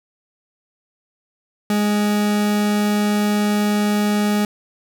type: tone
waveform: 40% pulse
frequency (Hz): 207.9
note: G#3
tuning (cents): +2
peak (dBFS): -15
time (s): 1.7-4.45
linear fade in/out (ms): 2
effects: none